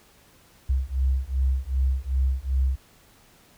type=beating tone pair; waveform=sine; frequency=64.6 / 67.2 Hz; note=C2 / C2; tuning=-21 / +47 cents; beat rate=2.6 Hz; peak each=-24 dBFS; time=0.69-2.76 s; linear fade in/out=10 ms; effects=pink hiss -56 dBFS RMS until 3.57 s